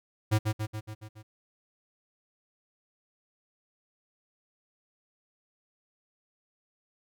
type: tone with echo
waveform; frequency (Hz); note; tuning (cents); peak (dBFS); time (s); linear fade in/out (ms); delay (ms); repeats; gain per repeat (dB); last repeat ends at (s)
square; 107.8; A2; -35; -22; 0.31-0.39; 20; 140; 6; -4; 1.23
effects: none

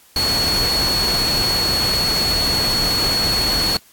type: tone in noise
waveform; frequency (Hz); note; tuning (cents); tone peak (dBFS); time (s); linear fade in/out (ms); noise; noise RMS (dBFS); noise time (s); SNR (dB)
sine; 4366; C#8; -27; -17; 0.16-3.77; 2; pink; -23; 0.16-3.77; +3
effects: white hiss -50 dBFS RMS until 3.92 s + AAC 64 kbps

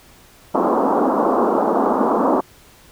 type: band-pass noise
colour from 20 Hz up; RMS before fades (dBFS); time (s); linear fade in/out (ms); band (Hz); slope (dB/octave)
pink; -17; 0.54-2.41; 10; 220 to 1200; 48
effects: pink hiss -48 dBFS RMS until 2.91 s

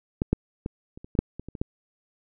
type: clicks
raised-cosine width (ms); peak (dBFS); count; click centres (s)
3; -10 / -7 / -16 / -29 / -28 / -22 / -6 / -22 / -25 / -24 / -13; 11; 0.219 / 0.33 / 0.661 / 0.975 / 1.045 / 1.152 / 1.19 / 1.396 / 1.486 / 1.552 / 1.615
effects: none

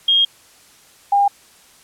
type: tone pair in turn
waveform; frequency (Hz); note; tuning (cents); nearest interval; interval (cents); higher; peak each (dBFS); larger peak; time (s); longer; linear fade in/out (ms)
sine; 3243 / 805.1; G#7 / G5; -42 / +46; 2 octaves; 2412; first; -11; neither; 0.08-0.25 / 1.12-1.28; first; 5
effects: white hiss -49 dBFS RMS until 1.83 s + low-pass 11000 Hz 12 dB/octave

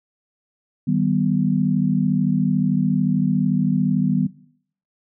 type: chord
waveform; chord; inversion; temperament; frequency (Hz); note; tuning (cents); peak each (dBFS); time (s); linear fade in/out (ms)
sine; Eb augmented; none; equal with one note detuned; 155.56 / 193.3 / 246.9; Eb3 / G3 / B3; 0 / -24 / 0; -21; 0.87-4.27; 10
effects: noise-tail reverb RT60 0.6 s tail -17 dB re dry

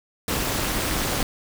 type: noise with amplitude modulation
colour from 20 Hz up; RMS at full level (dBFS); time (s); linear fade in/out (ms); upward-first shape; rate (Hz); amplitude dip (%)
pink; -21; 0.28-1.23; 2; sine; 260; 85
effects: none

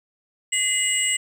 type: tone cluster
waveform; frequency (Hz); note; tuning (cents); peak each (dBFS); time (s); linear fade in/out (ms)
sine; 2048 / 2897 / 7700 / 8120; C7 / F#7 / B8 / B8; -38 / -37 / -45 / +47; -24; 0.52-1.17; 10
effects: tanh soft clip ceiling -13 dBFS + 9-bit

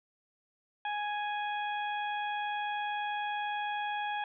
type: harmonic tone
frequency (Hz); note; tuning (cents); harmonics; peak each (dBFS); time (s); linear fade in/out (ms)
831; G#5; +1; 1 / 2 / 3 / 4; -33 / -39 / -43 / -45; 0.85-4.24; 2
effects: none

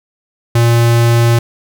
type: tone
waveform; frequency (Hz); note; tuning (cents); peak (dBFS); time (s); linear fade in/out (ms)
square; 117.4; A#2; +13; -8; 0.55-1.39; 5
effects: none

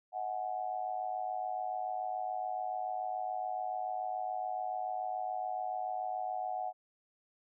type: tone with amplitude modulation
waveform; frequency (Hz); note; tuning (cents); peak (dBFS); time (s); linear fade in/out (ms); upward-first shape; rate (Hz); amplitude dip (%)
sine; 740; F#5; 0; -30; 0.12-6.73; 50; sine; 107; 85
effects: none

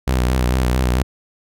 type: tone with vibrato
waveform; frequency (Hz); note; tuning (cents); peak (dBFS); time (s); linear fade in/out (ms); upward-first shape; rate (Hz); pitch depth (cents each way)
sawtooth; 62.8; B1; +30; -11; 0.07-1.03; 10; sine; 4.5; 57
effects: none

